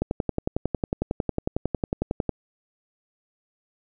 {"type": "click train", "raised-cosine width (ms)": 2, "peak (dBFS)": -10, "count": 26, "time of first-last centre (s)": [0.02, 2.293], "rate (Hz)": 11, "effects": []}